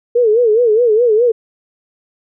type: tone with vibrato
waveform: sine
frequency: 455.8 Hz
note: A#4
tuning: 39 cents flat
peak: -8 dBFS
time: 0.15-1.32 s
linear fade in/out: 10 ms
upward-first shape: sine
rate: 4.8 Hz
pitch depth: 140 cents each way
effects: none